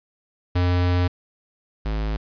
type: tone pair in turn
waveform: square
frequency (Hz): 89.2 / 53.19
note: F2 / G#1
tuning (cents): +37 / +42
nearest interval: major sixth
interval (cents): 895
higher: first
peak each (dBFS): -18 / -23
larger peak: first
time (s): 0.55-1.08 / 1.85-2.17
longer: first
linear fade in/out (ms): 10
effects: resampled to 11025 Hz + 9-bit